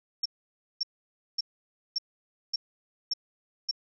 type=tone bursts; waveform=sine; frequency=5470 Hz; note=F8; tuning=37 cents flat; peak=-25 dBFS; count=7; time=0.23-3.712 s; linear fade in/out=5 ms; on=26 ms; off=550 ms; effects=none